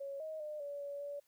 sine tone with pitch steps, 555 / 629 / 604 / 572 / 568 / 573 Hz, C#5 / D#5 / D5 / D5 / C#5 / D5, +2 / +19 / +48 / -46 / +42 / -43 cents, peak -40 dBFS, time 0-1.2 s, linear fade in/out 10 ms, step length 200 ms, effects white hiss -75 dBFS RMS until 1.27 s

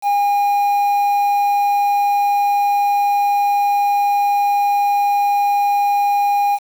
triangle tone with quantisation, 812 Hz, G#5, 39 cents flat, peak -11 dBFS, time 0.02-6.59 s, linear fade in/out 50 ms, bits 6, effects none

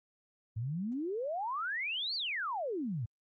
sine exponential two-way sweep, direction up then down, 103.83 to 4703 to 103.83 Hz, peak -33 dBFS, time 0.56-3.06 s, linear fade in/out 10 ms, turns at 2.15 s, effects Opus 48 kbps

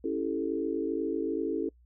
sine chord, A dominant seventh, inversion first, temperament equal, 277.2 / 329.6 / 392 / 440 Hz, C#4 / E4 / G4 / A4, 0 / 0 / 0 / 0 cents, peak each -34 / -32 / -36 / -33 dBFS, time 0.04-1.69 s, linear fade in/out 5 ms, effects noise-tail reverb RT60 0.1 s tail -25 dB re dry + added 60 Hz sine -57 dBFS peak until 1.85 s

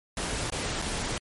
pink noise with dropouts, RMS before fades -31 dBFS, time 0.17-1.18 s, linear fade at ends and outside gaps 2 ms, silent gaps 0.501-0.522 / 0.818-0.822 s, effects MP3 48 kbps

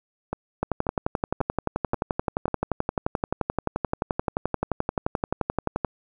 two click trains, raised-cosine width 1 ms, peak -9 / -13 dBFS, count 61 / 5, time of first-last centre 0.63-5.847 / 0.33-2.481 s, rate 11.5 / 1.86 Hz, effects none

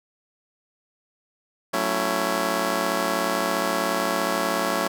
10% pulse chord, F# minor seventh, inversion none, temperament just, 185 / 222 / 277.5 / 333 Hz, F#3 / A3 / C#4 / E4, 0 / +16 / +2 / +18 cents, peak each -21 dBFS, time 1.73-4.88 s, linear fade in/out 10 ms, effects none

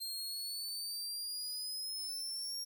sawtooth exponential sweep, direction up, 4186 to 5588 Hz, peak -36 dBFS, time 0-2.65 s, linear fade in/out 20 ms, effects 12-bit

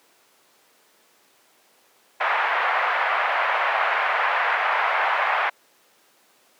pink band-pass noise, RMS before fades -22 dBFS, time 2.2-5.5 s, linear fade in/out 10 ms, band 710 to 2200 Hz, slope 24 dB/octave, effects pink hiss -58 dBFS RMS until 6.59 s + high-pass 400 Hz 12 dB/octave

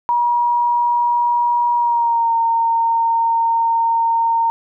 sine tone with pitch glide, 957 to 918.5 Hz, A#5 to A#5, +45 to -26 cents, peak -13 dBFS, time 0.09-4.5 s, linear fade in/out 0 ms, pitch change -71 cents, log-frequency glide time 1.75-2.33 s, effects none

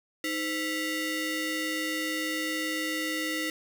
sawtooth ring-modulated tone, 827 Hz, G#5, 8 cents flat, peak -22 dBFS, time 0.24-3.5 s, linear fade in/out 2 ms, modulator 1140 Hz, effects none

